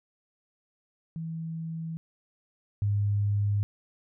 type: tone pair in turn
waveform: sine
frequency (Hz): 162.9 / 102.21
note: E3 / G#2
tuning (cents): -20 / -27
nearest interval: minor sixth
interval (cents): 807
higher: first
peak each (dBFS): -32 / -23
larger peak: second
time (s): 1.16-1.97 / 2.82-3.63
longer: neither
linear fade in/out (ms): 0
effects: none